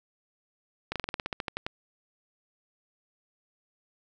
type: slowing click train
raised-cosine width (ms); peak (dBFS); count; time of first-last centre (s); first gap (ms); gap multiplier
0.3; -15; 13; 0.92-1.665; 37; 1.09
effects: none